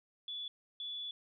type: tone bursts at uneven times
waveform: sine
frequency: 3438 Hz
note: A7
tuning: 41 cents flat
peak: -39 dBFS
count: 2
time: 0.28-0.48 / 0.8-1.11 s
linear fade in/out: 2 ms
effects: none